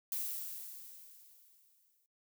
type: noise with exponential decay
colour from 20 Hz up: violet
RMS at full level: -36 dBFS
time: 0.12-2.06 s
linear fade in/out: 1 ms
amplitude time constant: 420 ms
effects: noise-tail reverb RT60 0.1 s tail -20 dB re dry